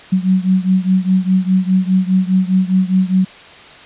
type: beating tone pair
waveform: sine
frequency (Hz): 185 / 189.9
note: F#3 / F#3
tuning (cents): 0 / +45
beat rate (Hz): 4.9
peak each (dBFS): -13 / -15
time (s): 0.12-3.25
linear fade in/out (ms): 10
effects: white hiss -38 dBFS RMS until 3.85 s + resampled to 8000 Hz